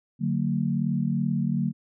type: chord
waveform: sine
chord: D augmented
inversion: none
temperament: equal with one note detuned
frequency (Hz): 146.83 / 185 / 227.8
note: D3 / F#3 / A#3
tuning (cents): 0 / 0 / -40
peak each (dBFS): -27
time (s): 0.19-1.73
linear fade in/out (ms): 50
effects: none